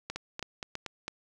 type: two click trains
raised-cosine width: 0.2 ms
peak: -19 / -18 dBFS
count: 4 / 4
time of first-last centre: 0.16-0.863 / 0.1-1.08 s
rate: 4.27 / 3.06 Hz
effects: none